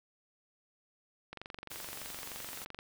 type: click train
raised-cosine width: 0.3 ms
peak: -27 dBFS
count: 35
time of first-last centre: 1.33-2.789 s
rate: 23.3 Hz
type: noise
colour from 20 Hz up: white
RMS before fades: -45 dBFS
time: 1.7-2.65 s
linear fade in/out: 10 ms
effects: none